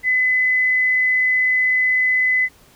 sine tone, 2016 Hz, B6, 35 cents sharp, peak -14 dBFS, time 0.03-2.49 s, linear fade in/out 50 ms, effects pink hiss -51 dBFS RMS until 2.75 s

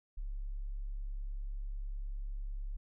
sine tone, 34.65 Hz, C#1, in tune, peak -36 dBFS, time 0.17-2.77 s, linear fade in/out 10 ms, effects none

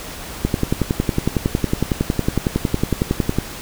click train, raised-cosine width 3 ms, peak -3 dBFS, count 33, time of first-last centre 0.45-3.386 s, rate 10.9 Hz, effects pink hiss -32 dBFS RMS until 3.61 s

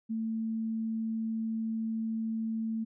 sine tone, 223.3 Hz, A3, 26 cents sharp, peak -30 dBFS, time 0.09-2.85 s, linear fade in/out 20 ms, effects none

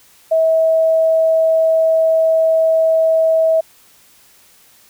sine tone, 646 Hz, E5, 35 cents flat, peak -10 dBFS, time 0.31-3.61 s, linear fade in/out 10 ms, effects white hiss -49 dBFS RMS until 4.89 s

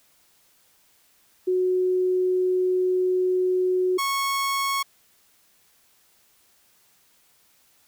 sine / sawtooth tone pair in turn, 367.5 / 1101.3 Hz, F#4 / C#6, -12 / -12 cents, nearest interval octave + perfect fifth, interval 1900 cents, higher second, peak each -19 dBFS, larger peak neither, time 1.47-3.98 / 3.98-4.83 s, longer first, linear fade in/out 10 ms, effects white hiss -61 dBFS RMS until 7.87 s

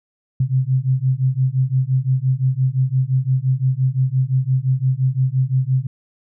sine beating tone pair, 127.8 / 133.6 Hz, C3 / C3, -40 / +36 cents, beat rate 5.8 Hz, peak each -18 dBFS, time 0.4-5.87 s, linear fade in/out 5 ms, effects none

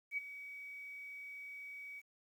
sine tone with ADSR envelope, 2268 Hz, C#7, 39 cents sharp, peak -33 dBFS, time 0.11-2.02 s, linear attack 65 ms, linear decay 17 ms, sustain -13 dB, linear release 37 ms, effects 11-bit

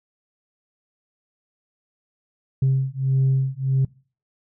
sine beating tone pair, 132.7 / 134.3 Hz, C3 / C3, +25 / +46 cents, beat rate 1.6 Hz, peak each -19 / -19 dBFS, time 2.62-3.85 s, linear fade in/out 5 ms, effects noise-tail reverb RT60 0.4 s tail -24 dB re dry + tanh soft clip ceiling -13 dBFS

